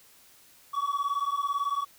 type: beating tone pair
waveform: triangle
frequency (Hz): 1124 / 1142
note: C#6 / D6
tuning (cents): +24 / -49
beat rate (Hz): 18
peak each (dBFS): -27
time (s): 0.73-1.85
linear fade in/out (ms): 20
effects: tanh soft clip ceiling -19 dBFS + white hiss -57 dBFS RMS until 1.98 s